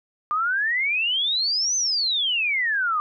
sine exponential two-way sweep, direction up then down, 1187 to 6240 to 1187 Hz, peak -20 dBFS, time 0.31-3 s, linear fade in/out 0 ms, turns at 1.76 s, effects none

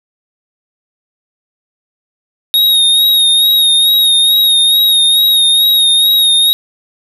square tone with vibrato, 3744 Hz, A#7, 7 cents sharp, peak -7 dBFS, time 2.54-6.53 s, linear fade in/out 0 ms, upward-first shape sine, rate 2.3 Hz, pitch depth 36 cents each way, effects none

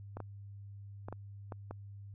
clicks, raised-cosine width 1 ms, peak -28 dBFS, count 6, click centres 0.17 / 0.203 / 1.085 / 1.126 / 1.522 / 1.71 s, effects added 100 Hz sine -46 dBFS peak until 2.14 s

